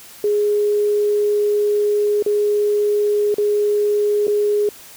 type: tone with dropouts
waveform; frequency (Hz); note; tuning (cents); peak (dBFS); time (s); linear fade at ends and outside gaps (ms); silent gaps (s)
sine; 415.3; G#4; 0; -14; 0.24-4.69; 2; 2.225-2.262 / 3.343-3.382 / 4.27-4.279
effects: white hiss -41 dBFS RMS until 4.96 s